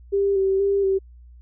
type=tone with vibrato; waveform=sine; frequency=391.6 Hz; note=G4; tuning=2 cents flat; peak=-17 dBFS; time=0.12-0.99 s; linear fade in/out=20 ms; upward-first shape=square; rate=2.1 Hz; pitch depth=26 cents each way; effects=added 60 Hz sine -43 dBFS peak until 1.41 s